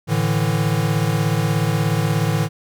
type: chord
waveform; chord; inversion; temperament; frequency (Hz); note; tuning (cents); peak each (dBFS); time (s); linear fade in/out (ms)
square; A suspended fourth; none; equal with one note detuned; 110 / 146.83 / 163.49; A2 / D3 / E3; 0 / 0 / -14; -22; 0.07-2.49; 50
effects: none